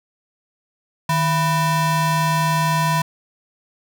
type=ring-modulated tone; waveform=square; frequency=415.3 Hz; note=G#4; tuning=in tune; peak=-14 dBFS; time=1.09-3.02 s; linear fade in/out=5 ms; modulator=572 Hz; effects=none